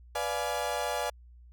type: chord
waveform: 35% pulse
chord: B diminished seventh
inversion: none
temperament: equal with one note detuned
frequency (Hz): 493.9 / 587.3 / 698.5 / 840.7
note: B4 / D5 / F5 / Ab5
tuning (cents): 0 / 0 / 0 / +21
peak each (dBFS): -35 / -33 / -34 / -33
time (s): 0.15-1.1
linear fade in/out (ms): 5
effects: added 60 Hz sine -50 dBFS peak until 1.52 s